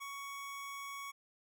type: tone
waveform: 25% pulse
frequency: 1116 Hz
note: C#6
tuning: 11 cents sharp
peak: -39 dBFS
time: 0-1.12 s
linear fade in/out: 20 ms
effects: none